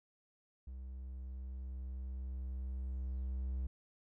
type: tone with level ramp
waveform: triangle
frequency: 64.4 Hz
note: C2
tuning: 27 cents flat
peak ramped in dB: -42 to -33 dBFS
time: 0.67-3.67 s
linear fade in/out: 5 ms
effects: none